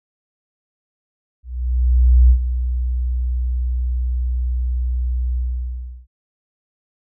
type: tone with ADSR envelope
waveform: sine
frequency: 61.74 Hz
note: B1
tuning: in tune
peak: -6 dBFS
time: 1.43-6.07 s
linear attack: 870 ms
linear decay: 81 ms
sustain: -11 dB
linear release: 700 ms
effects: none